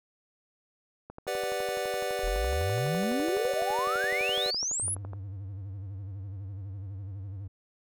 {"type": "click train", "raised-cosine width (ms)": 1, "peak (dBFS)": -28, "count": 49, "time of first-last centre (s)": [1.1, 5.134], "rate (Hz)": 11.9}
{"type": "chord", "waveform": "square", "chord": "G major seventh", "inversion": "none", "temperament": "equal", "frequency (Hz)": [392, 493.9, 587.3, 740], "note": ["G4", "B4", "D5", "F#5"], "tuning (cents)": [0, 0, 0, 0], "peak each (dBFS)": [-37, -35, -35, -37], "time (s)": [1.27, 4.51], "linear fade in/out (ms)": 10}
{"type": "exponential sweep", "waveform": "sine", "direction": "up", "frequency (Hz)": [37.69, 11090], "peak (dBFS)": -28, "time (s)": [2.23, 4.95], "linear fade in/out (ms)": 10}
{"type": "tone with vibrato", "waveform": "triangle", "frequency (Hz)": 97.7, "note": "G2", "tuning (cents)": -5, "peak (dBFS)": -34, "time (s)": [4.82, 7.48], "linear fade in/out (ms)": 10, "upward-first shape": "sine", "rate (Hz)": 12, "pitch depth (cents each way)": 100}
{"effects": []}